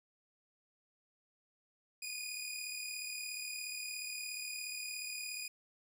15% pulse tone pair together, 2449 / 2486 Hz, D#7 / D#7, -28 / -2 cents, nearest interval unison, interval 26 cents, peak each -36 / -37 dBFS, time 2.02-5.48 s, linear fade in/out 5 ms, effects none

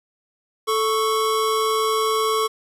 square tone pair together, 438.9 / 1108.7 Hz, A4 / C#6, -4 / 0 cents, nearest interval octave + major third, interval 1604 cents, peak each -22 dBFS, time 0.67-2.48 s, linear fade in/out 20 ms, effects resampled to 32000 Hz + 8-bit

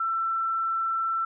sine tone, 1339 Hz, E6, 27 cents sharp, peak -24 dBFS, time 0-1.25 s, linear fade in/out 5 ms, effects none

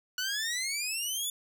15% pulse exponential sweep, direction up, 1464 to 3506 Hz, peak -24 dBFS, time 0.18-1.3 s, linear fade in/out 2 ms, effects 11-bit

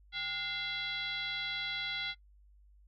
sine tone with frequency modulation, 2718 Hz, F7, 48 cents flat, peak -34 dBFS, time 0.12-2.15 s, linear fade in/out 50 ms, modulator 642 Hz, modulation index 2.1, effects noise-tail reverb RT60 0.1 s tail -24 dB re dry + added 50 Hz sine -58 dBFS peak until 2.87 s

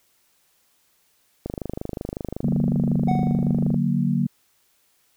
click train, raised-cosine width 2 ms, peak -15 dBFS, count 59, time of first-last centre 1.46-3.743 s, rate 25.4 Hz
sine chord, D augmented, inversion none, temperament equal, 146.83 / 185 / 233.1 Hz, D3 / F#3 / A#3, 0 / 0 / 0 cents, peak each -23 dBFS, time 2.43-4.27 s, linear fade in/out 10 ms
triangle tone with exponential decay, 740 Hz, F#5, in tune, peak -19 dBFS, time 3.08-3.64 s, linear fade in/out 5 ms, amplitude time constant 120 ms
effects white hiss -64 dBFS RMS until 5.16 s

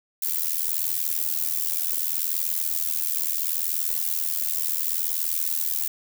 violet noise with amplitude modulation, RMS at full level -22 dBFS, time 0.22-5.88 s, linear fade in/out 5 ms, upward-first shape sine, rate 80.7 Hz, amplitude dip 90%, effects none

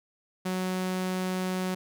sawtooth tone, 185 Hz, F#3, in tune, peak -24 dBFS, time 0.45-1.75 s, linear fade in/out 10 ms, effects none

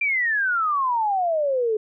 sine exponential sweep, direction down, 2396 to 420.5 Hz, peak -19 dBFS, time 0.01-1.77 s, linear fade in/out 5 ms, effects none

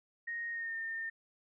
sine tone with pitch glide, 1864.7 to 1814.8 Hz, A#6 to A#6, 0 to -47 cents, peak -36 dBFS, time 0.27-1.1 s, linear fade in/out 10 ms, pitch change -47 cents, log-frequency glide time 0.51-0.76 s, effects none

